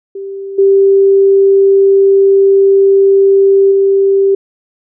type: tone with level steps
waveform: sine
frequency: 392 Hz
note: G4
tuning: in tune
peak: -20 / -4 / -6 dBFS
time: 0.15-4.35 s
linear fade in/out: 5 ms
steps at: 0.58 / 3.71 s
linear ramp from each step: 10 ms
effects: none